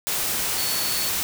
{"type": "tone in noise", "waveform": "sine", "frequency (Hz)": 4435, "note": "C#8", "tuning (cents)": 0, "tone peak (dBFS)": -29, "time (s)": [0.58, 1.09], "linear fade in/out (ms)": 0, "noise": "white", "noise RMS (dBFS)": -25, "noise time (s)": [0.07, 1.23], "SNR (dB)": -7, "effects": []}